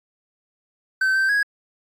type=tone with pitch steps; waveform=triangle; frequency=1539 / 1557 / 1657 Hz; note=G6 / G6 / G#6; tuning=-32 / -12 / -4 cents; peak=-15 dBFS; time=1.01-1.43 s; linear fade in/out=5 ms; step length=140 ms; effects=AAC 64 kbps